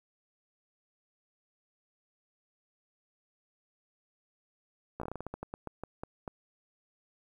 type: slowing click train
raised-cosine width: 1 ms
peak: -24 dBFS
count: 16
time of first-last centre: 5-6.278 s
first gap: 15 ms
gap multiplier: 1.22
effects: 10-bit